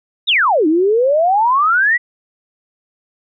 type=exponential two-way sweep; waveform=sine; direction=down then up; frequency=3930 to 300 to 1994 Hz; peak=-10 dBFS; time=0.27-1.98 s; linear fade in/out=20 ms; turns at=0.67 s; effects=none